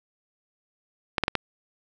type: clicks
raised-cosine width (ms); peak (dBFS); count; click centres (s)
0.3; -6; 4; 1.182 / 1.237 / 1.281 / 1.353
effects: none